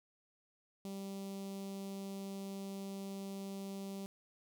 sawtooth tone with notch filter, 195.8 Hz, G3, 2 cents flat, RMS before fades -44 dBFS, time 0.85-4.06 s, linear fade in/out 0 ms, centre 1600 Hz, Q 0.55, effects none

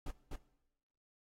brown noise with echo, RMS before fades -39 dBFS, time 0.06-0.11 s, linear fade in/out 5 ms, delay 250 ms, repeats 1, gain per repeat -2 dB, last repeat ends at 0.36 s, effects noise-tail reverb RT60 0.9 s tail -18 dB re dry + AAC 48 kbps

